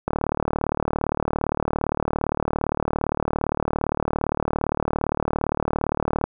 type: click train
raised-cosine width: 1 ms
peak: -8 dBFS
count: 232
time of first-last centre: 0.08-6.24 s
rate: 37.5 Hz
effects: none